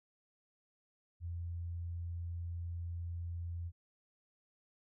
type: tone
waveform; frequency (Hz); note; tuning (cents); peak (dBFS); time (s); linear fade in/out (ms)
sine; 85.6; F2; -34; -38; 1.2-3.72; 50
effects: none